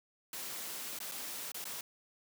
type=noise with dropouts; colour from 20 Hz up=white; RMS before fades=-42 dBFS; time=0.33-1.81 s; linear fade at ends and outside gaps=2 ms; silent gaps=0.989-1.002 / 1.115-1.119 / 1.518-1.544 / 1.642-1.653 s; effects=high-pass 150 Hz 12 dB/octave